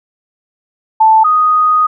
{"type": "tone pair in turn", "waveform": "sine", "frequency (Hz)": [880, 1244.5], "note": ["A5", "D#6"], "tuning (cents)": [0, 0], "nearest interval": "tritone", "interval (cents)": 600, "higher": "second", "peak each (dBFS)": [-4, -7], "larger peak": "first", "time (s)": [[1, 1.24], [1.24, 1.87]], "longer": "second", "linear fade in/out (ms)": 10, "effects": []}